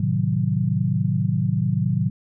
sine chord, A diminished seventh, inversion none, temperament equal, 110 / 130.81 / 155.56 / 185 Hz, A2 / C3 / Eb3 / Gb3, 0 / 0 / 0 / 0 cents, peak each -24 dBFS, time 0-2.1 s, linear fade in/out 5 ms, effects none

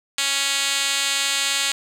5% pulse tone with band-pass filter, 277.2 Hz, C#4, in tune, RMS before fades -22 dBFS, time 0.18-1.72 s, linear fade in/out 2 ms, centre 5500 Hz, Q 1.7, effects none

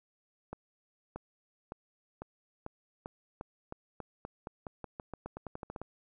accelerating click train, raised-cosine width 1 ms, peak -26 dBFS, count 23, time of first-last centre 0.53-5.816 s, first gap 630 ms, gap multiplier 0.89, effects none

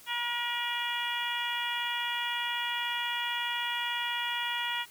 harmonic tone, 478.1 Hz, A#4, 44 cents sharp, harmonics 2 / 3 / 4 / 5 / 6 / 7, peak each -36 / -39 / -36 / -39 / -36 / -37 dBFS, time 0.06-4.86 s, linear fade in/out 50 ms, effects white hiss -54 dBFS RMS until 4.9 s

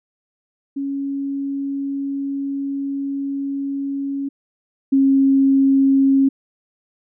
sine tone pair in turn, 277.2 / 271.5 Hz, C#4 / C#4, 0 / -36 cents, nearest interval unison, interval 36 cents, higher first, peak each -21 / -11 dBFS, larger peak second, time 0.76-4.29 / 4.92-6.29 s, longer first, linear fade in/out 10 ms, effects none

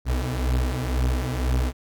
35% pulse beating tone pair, 61.74 / 63.74 Hz, B1 / C2, 0 / -45 cents, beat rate 2 Hz, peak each -24 / -22 dBFS, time 0.05-1.73 s, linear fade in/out 50 ms, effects none

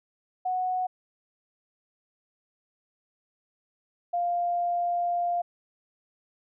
sine tone pair in turn, 737 / 699 Hz, F#5 / F5, -7 / +1 cents, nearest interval minor second, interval 92 cents, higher first, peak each -25 / -24 dBFS, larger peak second, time 0.45-0.87 / 4.13-5.42 s, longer second, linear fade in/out 10 ms, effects none

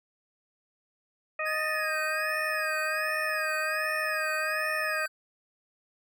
harmonic tone, 622.3 Hz, D#5, in tune, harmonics 1 / 2 / 3 / 4, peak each -34 / -34 / -34 / -34 dBFS, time 1.39-5.06 s, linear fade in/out 5 ms
square tone with vibrato, 1661.2 Hz, G#6, in tune, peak -33 dBFS, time 1.45-5.08 s, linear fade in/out 20 ms, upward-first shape sine, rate 1.3 Hz, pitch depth 130 cents each way
effects none

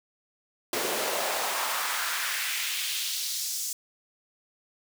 pink noise with high-pass filter sweep, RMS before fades -30 dBFS, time 0.73-3.73 s, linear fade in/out 2 ms, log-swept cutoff 360 to 6800 Hz, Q 1.6, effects none

